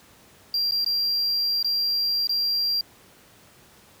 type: tone with dropouts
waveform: triangle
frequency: 4748 Hz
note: D8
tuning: 18 cents sharp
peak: -20 dBFS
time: 0.54-2.81 s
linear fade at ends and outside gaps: 2 ms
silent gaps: 0.711-0.72 / 0.846-0.862 / 1.628-1.645 / 2.272-2.293 s
effects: pink hiss -53 dBFS RMS until 4 s + high-pass 80 Hz 12 dB/octave